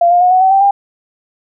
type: tone with pitch steps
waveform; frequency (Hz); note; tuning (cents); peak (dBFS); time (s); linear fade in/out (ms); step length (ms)
sine; 689 / 706.3 / 724.1 / 742.3 / 761 / 780.1 / 799.7; F5 / F5 / F#5 / F#5 / F#5 / G5 / G5; -24 / +19 / -38 / +5 / +48 / -9 / +34; -6; 0.01-0.71; 5; 100
effects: none